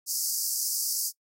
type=high-pass noise; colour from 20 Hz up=pink; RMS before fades=-29 dBFS; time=0.06-1.12 s; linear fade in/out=50 ms; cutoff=4700 Hz; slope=96 dB/octave; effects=noise-tail reverb RT60 0.1 s tail -24 dB re dry + AAC 48 kbps